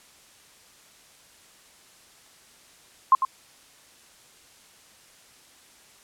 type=tone with echo; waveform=sine; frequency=1058 Hz; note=C6; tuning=19 cents sharp; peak=-11 dBFS; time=3.12-3.15 s; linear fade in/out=2 ms; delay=100 ms; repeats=1; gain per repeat=-9 dB; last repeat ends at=3.25 s; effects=white hiss -54 dBFS RMS until 6.03 s + low-pass 10000 Hz 12 dB/octave